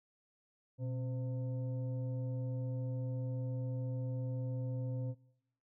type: tone with frequency modulation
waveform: sine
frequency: 123.47 Hz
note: B2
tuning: in tune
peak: -35 dBFS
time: 0.78-5.15 s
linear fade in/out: 50 ms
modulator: 392 Hz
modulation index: 0.51
effects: noise-tail reverb RT60 0.9 s tail -23 dB re dry